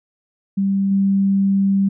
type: tone with level steps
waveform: sine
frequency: 196 Hz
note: G3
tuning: in tune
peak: -15 / -13 dBFS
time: 0.57-1.89 s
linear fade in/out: 10 ms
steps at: 0.91 s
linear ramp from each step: 5 ms
effects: none